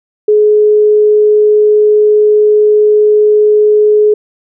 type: tone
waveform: sine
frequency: 422.4 Hz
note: G#4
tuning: 29 cents sharp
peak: -4 dBFS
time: 0.28-4.14 s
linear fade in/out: 5 ms
effects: none